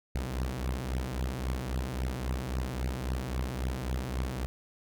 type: beating tone pair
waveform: sawtooth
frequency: 61.8 / 65.5 Hz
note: B1 / C2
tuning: +2 / +2 cents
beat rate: 3.7 Hz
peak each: -30 dBFS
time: 0.15-4.46 s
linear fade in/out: 0 ms
effects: none